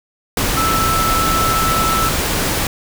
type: tone in noise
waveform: sine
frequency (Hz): 1318.5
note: E6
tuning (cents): 0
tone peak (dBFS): -16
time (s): 0.57-2.09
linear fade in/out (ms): 2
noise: pink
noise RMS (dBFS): -18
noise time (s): 0.37-2.67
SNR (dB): -1
effects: none